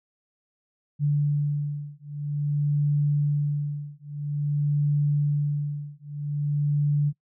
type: beating tone pair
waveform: sine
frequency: 145.7 / 146.2 Hz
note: D3 / D3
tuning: -13 / -7 cents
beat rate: 0.5 Hz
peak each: -25 dBFS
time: 0.99-7.13 s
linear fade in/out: 50 ms
effects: noise-tail reverb RT60 0.1 s tail -23 dB re dry